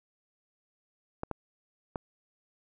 clicks, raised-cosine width 1 ms, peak -19 dBFS, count 3, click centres 1.234 / 1.313 / 1.958 s, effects none

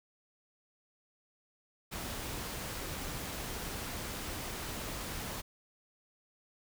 pink noise, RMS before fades -40 dBFS, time 1.91-5.42 s, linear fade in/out 20 ms, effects none

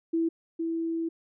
sine tone pair in turn, 329.6 / 329.6 Hz, E4 / E4, 0 / 0 cents, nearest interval unison, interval 0 cents, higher neither, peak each -23 / -27 dBFS, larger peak first, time 0.13-0.29 / 0.59-1.09 s, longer second, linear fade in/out 10 ms, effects none

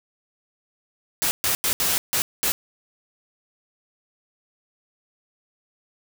white noise bursts at uneven times, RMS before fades -22 dBFS, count 6, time 1.22-1.31 / 1.44-1.55 / 1.64-1.73 / 1.8-1.98 / 2.13-2.22 / 2.43-2.52 s, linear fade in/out 0 ms, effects none

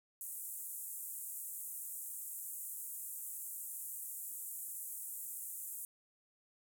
white band-pass noise, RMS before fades -45 dBFS, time 0.21-5.85 s, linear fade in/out 0 ms, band 7600 to 16000 Hz, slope 48 dB/octave, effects none

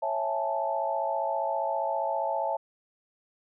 sine chord, A major seventh, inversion first, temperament just, 550 / 660 / 825 / 880 Hz, C#5 / E5 / G#5 / A5, -14 / +2 / -12 / 0 cents, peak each -33 / -31 / -35 / -30 dBFS, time 0.02-2.57 s, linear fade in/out 10 ms, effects none

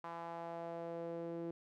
sawtooth tone with band-pass filter sweep, 168.4 Hz, E3, 37 cents sharp, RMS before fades -44 dBFS, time 0.04-1.51 s, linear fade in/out 2 ms, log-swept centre 990 to 380 Hz, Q 2.8, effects none

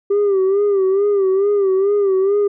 sine tone with vibrato, 394.5 Hz, G4, 11 cents sharp, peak -10 dBFS, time 0.1-2.48 s, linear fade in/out 10 ms, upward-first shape sine, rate 2.3 Hz, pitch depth 78 cents each way, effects tanh soft clip ceiling -11 dBFS

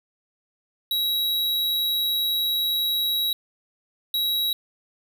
square tone pair in turn, 3867 / 3867 Hz, B7 / B7, -37 / -37 cents, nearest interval unison, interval 0 cents, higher neither, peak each -22 dBFS, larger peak neither, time 0.91-3.33 / 4.14-4.53 s, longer first, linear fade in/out 2 ms, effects none

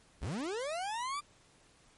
40% pulse linear sweep, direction up, 40.12 to 1200 Hz, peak -34 dBFS, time 0.21-1.21 s, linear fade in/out 20 ms, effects pink hiss -64 dBFS RMS until 1.97 s + MP3 48 kbps

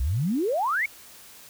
sine exponential sweep, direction up, 57.4 to 2300 Hz, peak -22 dBFS, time 0-0.86 s, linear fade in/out 5 ms, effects white hiss -48 dBFS RMS until 1.49 s

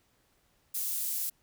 pink high-pass noise, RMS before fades -33 dBFS, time 0.74-1.3 s, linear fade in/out 10 ms, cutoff 11000 Hz, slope 12 dB/octave, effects pink hiss -70 dBFS RMS until 1.42 s

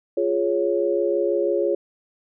sine chord, Db major, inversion first, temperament equal, 349.2 / 415.3 / 554.4 Hz, F4 / Ab4 / Db5, 0 / 0 / 0 cents, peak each -23 dBFS, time 0.17-1.75 s, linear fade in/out 5 ms, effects none

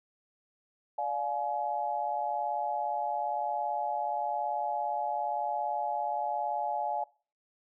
sine chord, D diminished, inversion none, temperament just, 587.3 / 704.8 / 845.8 Hz, D5 / F5 / Ab5, 0 / +16 / +31 cents, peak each -37 / -34 / -32 dBFS, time 0.98-7.04 s, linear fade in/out 5 ms, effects noise-tail reverb RT60 0.4 s tail -23 dB re dry

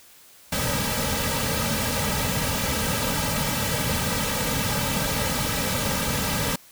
pink noise with comb filter, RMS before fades -25 dBFS, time 0.52-6.56 s, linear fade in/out 5 ms, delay 2.8 ms, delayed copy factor -0.85, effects white hiss -51 dBFS RMS until 6.71 s

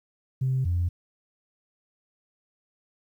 sine tone pair in turn, 130.81 / 87.31 Hz, C3 / F2, 0 / 0 cents, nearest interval perfect fifth, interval 700 cents, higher first, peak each -21 dBFS, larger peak neither, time 0.41-0.65 / 0.65-0.89 s, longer neither, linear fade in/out 10 ms, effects tanh soft clip ceiling -18 dBFS + 10-bit

